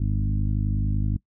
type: harmonic tone with a mistuned harmonic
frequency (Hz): 50.8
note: G#1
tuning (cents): -38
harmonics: 1 / 2 / 3 / 4 / 5 / 6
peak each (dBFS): -24 / -25 / -32 / -33 / -36 / -40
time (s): 0-1.17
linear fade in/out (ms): 5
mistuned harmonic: 1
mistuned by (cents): -65
effects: noise-tail reverb RT60 0.1 s tail -21 dB re dry